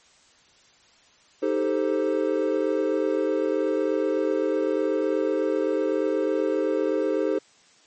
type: chord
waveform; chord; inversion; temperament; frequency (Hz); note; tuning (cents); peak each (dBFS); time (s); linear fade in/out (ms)
triangle; A half-diminished seventh; second; equal; 311.1 / 392 / 440 / 523.3; Eb4 / G4 / A4 / C5; 0 / 0 / 0 / 0; -25; 1.42-7.39; 10
effects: white hiss -57 dBFS RMS until 7.86 s + MP3 32 kbps

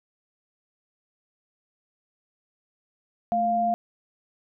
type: tone pair together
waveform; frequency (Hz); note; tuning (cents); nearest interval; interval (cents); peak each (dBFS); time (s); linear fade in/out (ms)
sine; 218.9 / 698.5; A3 / F5; -9 / 0; octave + minor sixth; 2009; -30 / -21; 3.32-3.74; 0
effects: none

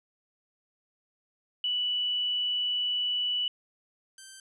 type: tone pair in turn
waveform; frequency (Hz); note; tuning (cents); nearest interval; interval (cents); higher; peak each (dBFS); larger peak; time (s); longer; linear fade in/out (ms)
sine / 5% pulse; 2960 / 1559; F#7 / G6; 0 / -10; major seventh; 1110; first; -26 / -34; first; 1.64-3.48 / 4.18-4.4; first; 2
effects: resampled to 24000 Hz

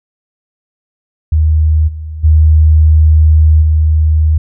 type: tone with level steps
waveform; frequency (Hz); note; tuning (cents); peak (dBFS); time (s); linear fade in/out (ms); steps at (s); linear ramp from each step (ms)
sine; 77.9; D#2; +3; -6 / -20 / -3 / -6; 1.32-4.38; 5; 1.87 / 2.23 / 3.61; 20
effects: none

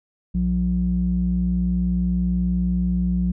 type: tone with low-pass filter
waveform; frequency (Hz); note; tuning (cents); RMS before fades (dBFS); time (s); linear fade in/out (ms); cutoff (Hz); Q
square; 60.2; B1; -44; -21; 0.34-3.32; 10; 180; 5.1
effects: none

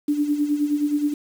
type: tone with tremolo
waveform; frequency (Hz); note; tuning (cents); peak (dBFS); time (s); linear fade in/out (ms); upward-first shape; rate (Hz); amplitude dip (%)
sine; 293.7; D4; 0; -16; 0.08-1.14; 5; sine; 9.5; 65
effects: 7-bit

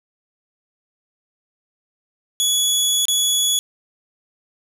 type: tone with dropouts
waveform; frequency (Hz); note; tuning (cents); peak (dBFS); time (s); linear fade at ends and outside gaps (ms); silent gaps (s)
20% pulse; 3388; G#7; +34; -10; 2.4-3.59; 0; 3.054-3.083
effects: 7-bit

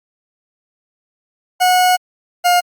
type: tone pair in turn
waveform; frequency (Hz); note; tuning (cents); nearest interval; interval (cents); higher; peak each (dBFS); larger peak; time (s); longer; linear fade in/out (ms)
40% pulse; 730 / 710.4; F#5 / F5; -24 / +29; unison; 47; first; -9; neither; 1.6-1.97 / 2.44-2.61; first; 20
effects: Opus 48 kbps

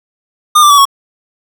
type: tone with pitch steps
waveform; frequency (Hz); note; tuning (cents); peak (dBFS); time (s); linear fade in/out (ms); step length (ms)
square; 1215 / 1178.4 / 1142.8 / 1108.4; D#6 / D6 / D6 / C#6; -42 / +6 / -48 / -1; -4; 0.55-0.854; 10; 76
effects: none

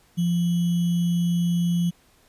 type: tone with sample-and-hold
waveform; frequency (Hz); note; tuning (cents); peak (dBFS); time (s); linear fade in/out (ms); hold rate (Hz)
sine; 172.9; F3; -17; -19; 0.17-1.91; 20; 3150
effects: pink hiss -59 dBFS RMS until 2.28 s + resampled to 32000 Hz

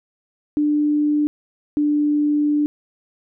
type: tone pair in turn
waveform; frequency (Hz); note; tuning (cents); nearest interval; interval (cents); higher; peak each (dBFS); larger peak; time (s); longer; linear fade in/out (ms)
sine; 297 / 295.6; D4 / D4; +20 / +11; unison; 9; first; -15; neither; 0.57-1.27 / 1.77-2.66; second; 0
effects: none

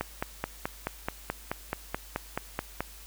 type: click train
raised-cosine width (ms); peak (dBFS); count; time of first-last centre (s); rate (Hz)
0.5; -14; 14; 0.01-2.806; 4.65
effects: added 50 Hz sine -49 dBFS peak until 3.06 s + white hiss -50 dBFS RMS until 3.06 s

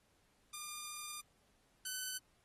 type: tone pair in turn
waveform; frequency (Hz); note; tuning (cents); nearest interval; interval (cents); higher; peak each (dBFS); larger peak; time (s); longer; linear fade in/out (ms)
5% pulse; 1202 / 1511.3; D6 / F#6; +40 / +36; major third; 396; second; -34 / -29; second; 0.53-1.21 / 1.85-2.18; first; 5
effects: pink hiss -74 dBFS RMS until 2.44 s + AAC 32 kbps

